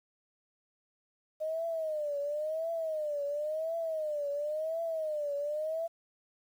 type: tone with vibrato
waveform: sine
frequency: 616 Hz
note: D#5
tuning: 17 cents flat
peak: -31 dBFS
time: 1.4-5.88 s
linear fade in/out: 20 ms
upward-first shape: triangle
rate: 0.95 Hz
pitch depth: 150 cents each way
effects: 10-bit